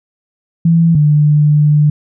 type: tone pair in turn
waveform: sine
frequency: 166.3 / 149.1 Hz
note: E3 / D3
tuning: +16 / +27 cents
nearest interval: major second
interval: 189 cents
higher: first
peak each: -6 dBFS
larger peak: neither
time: 0.65-0.95 / 0.95-1.9 s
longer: second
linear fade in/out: 5 ms
effects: none